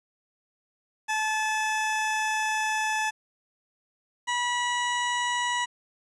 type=tone pair in turn; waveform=20% pulse; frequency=866 / 972.1 Hz; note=A5 / B5; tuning=-28 / -28 cents; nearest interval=major second; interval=200 cents; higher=second; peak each=-20 dBFS; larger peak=neither; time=1.08-3.11 / 4.27-5.66 s; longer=first; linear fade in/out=20 ms; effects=resampled to 22050 Hz + 9-bit